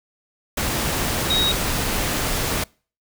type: tone in noise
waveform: sine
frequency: 3790 Hz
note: A#7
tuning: 28 cents sharp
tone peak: -18 dBFS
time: 1.3-1.52 s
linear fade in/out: 5 ms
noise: pink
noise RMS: -23 dBFS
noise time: 0.57-2.64 s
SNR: +2 dB
effects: noise-tail reverb RT60 0.4 s tail -26 dB re dry